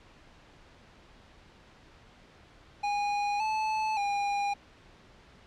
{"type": "tone with pitch steps", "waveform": "square", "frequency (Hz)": [820, 869, 810], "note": ["G#5", "A5", "G#5"], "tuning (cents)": [-22, -22, -43], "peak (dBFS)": -28, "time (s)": [2.83, 4.54], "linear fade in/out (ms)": 10, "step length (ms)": 570, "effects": ["pink hiss -56 dBFS RMS until 5.46 s", "low-pass 4000 Hz 12 dB/octave"]}